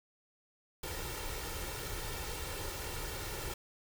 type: noise with comb filter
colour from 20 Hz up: pink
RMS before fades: -40 dBFS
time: 0.83-3.54 s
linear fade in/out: 5 ms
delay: 2.2 ms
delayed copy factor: +0.6
effects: none